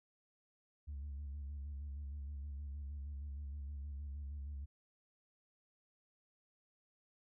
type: tone with vibrato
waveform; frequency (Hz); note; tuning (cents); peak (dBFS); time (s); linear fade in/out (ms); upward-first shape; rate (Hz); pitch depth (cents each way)
sine; 71.1; C#2; +45; -40; 0.87-4.66; 20; square; 6.4; 53
effects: tanh soft clip ceiling -40 dBFS